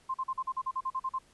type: tone bursts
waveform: sine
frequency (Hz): 1048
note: C6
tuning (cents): +2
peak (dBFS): -29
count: 12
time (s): 0.09-1.188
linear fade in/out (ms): 10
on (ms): 53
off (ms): 42
effects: pink hiss -63 dBFS RMS until 1.33 s + resampled to 24000 Hz